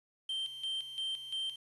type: tone with tremolo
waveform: triangle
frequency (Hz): 3136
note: G7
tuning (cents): 0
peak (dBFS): -32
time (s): 0.29-1.56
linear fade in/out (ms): 5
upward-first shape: square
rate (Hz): 2.9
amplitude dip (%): 65
effects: resampled to 24000 Hz + 10-bit